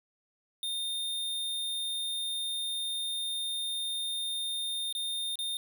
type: tone with dropouts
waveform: square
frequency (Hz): 3639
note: A#7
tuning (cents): -42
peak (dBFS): -32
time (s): 0.63-5.57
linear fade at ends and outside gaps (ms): 1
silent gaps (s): 4.926-4.95 / 5.356-5.389
effects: none